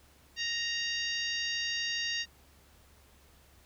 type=harmonic tone; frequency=932.3 Hz; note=A#5; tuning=in tune; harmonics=2 / 3 / 4 / 5 / 6 / 7; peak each=-36 / -36 / -39 / -38 / -41 / -47 dBFS; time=0.36-2.26 s; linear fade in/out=50 ms; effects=added 70 Hz sine -62 dBFS peak until 3.65 s + pink hiss -62 dBFS RMS until 3.65 s